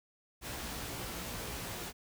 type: noise with comb filter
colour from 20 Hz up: pink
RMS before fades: -41 dBFS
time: 0.41-1.93 s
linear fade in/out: 50 ms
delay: 17 ms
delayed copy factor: +0.6
effects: none